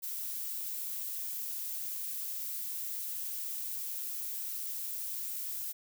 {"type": "noise", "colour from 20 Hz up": "violet", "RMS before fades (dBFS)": -38, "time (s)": [0.02, 5.73], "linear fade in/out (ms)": 20, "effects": []}